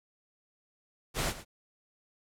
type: noise with echo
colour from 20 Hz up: pink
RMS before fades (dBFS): -31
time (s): 1.14-1.34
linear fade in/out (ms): 50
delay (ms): 110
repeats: 1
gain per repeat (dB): -14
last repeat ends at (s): 1.45
effects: low-pass 12000 Hz 12 dB/octave